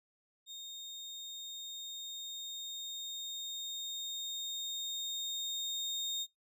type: tone with level ramp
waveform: 35% pulse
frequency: 3690 Hz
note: A#7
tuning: 18 cents flat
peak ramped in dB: -42 to -32 dBFS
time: 0.46-6.27 s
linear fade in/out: 50 ms
effects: noise-tail reverb RT60 0.2 s tail -26 dB re dry + resampled to 32000 Hz